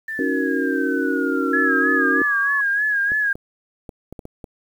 sine exponential sweep, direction down, 1786 to 1100 Hz, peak -25 dBFS, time 0.08-2.61 s, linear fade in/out 5 ms
sine chord, D# minor seventh, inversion third, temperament equal with one note detuned, 277.2 / 314.2 / 370 / 466.2 Hz, C#4 / D#4 / F#4 / A#4, 0 / +17 / 0 / 0 cents, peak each -22 / -26 / -25 / -27 dBFS, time 0.19-2.22 s, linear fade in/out 2 ms
sine tone with vibrato, 1661.2 Hz, G#6, in tune, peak -17 dBFS, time 1.53-3.33 s, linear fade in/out 5 ms, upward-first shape sine, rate 3.2 Hz, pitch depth 62 cents each way
clicks, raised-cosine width 2 ms, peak -21 dBFS, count 7, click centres 3.119 / 3.355 / 3.892 / 4.126 / 4.192 / 4.254 / 4.442 s
effects 8-bit

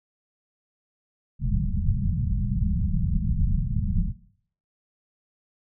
pink low-pass noise, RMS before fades -24 dBFS, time 1.39-4.13 s, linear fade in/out 50 ms, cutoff 210 Hz, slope 96 dB/octave, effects noise-tail reverb RT60 0.6 s tail -17 dB re dry

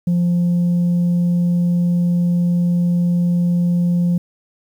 sine tone, 174.61 Hz, F3, in tune, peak -11 dBFS, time 0.07-4.18 s, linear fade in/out 5 ms, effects tanh soft clip ceiling -12 dBFS + 8-bit

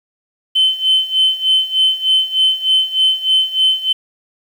sine tone with tremolo, 3065 Hz, G7, 40 cents flat, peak -7 dBFS, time 0.55-3.93 s, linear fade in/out 10 ms, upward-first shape sine, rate 3.3 Hz, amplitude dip 85%, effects tanh soft clip ceiling -5 dBFS + 7-bit

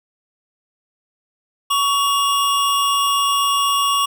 square tone pair together, 1123 / 2830 Hz, C#6 / F7, +22 / +22 cents, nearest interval octave + major third, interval 1600 cents, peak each -17 / -22 dBFS, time 1.7-4.06 s, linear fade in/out 10 ms, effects none

